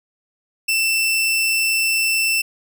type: tone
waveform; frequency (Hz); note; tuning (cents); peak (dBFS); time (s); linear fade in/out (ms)
sawtooth; 2671; E7; +22; -13; 0.68-2.42; 10
effects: none